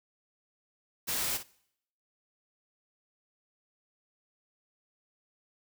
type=noise with echo; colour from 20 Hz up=white; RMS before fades=-32 dBFS; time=1.07-1.38 s; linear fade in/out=20 ms; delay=55 ms; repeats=1; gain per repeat=-11 dB; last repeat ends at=1.435 s; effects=noise-tail reverb RT60 0.7 s tail -22 dB re dry

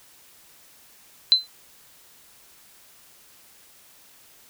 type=tone with exponential decay; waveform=sine; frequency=4052 Hz; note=B7; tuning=44 cents sharp; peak=-8 dBFS; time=1.32-1.47 s; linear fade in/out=0 ms; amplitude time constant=31 ms; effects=white hiss -53 dBFS RMS until 4.49 s

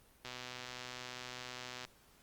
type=click train; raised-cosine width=0.2 ms; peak=-27 dBFS; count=201; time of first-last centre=0.25-1.85 s; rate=125 Hz; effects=pink hiss -65 dBFS RMS until 2.22 s + Opus 32 kbps

